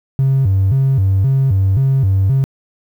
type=tone with vibrato; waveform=triangle; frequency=114 Hz; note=A#2; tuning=38 cents flat; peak=-7 dBFS; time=0.19-2.44 s; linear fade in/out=0 ms; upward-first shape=square; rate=1.9 Hz; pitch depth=290 cents each way; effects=tanh soft clip ceiling -6 dBFS + 8-bit